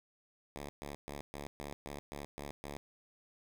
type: tone bursts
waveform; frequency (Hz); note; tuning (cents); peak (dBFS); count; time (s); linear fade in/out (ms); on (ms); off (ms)
5% pulse; 71.9; D2; -36; -31; 9; 0.56-2.77; 0; 130; 130
effects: none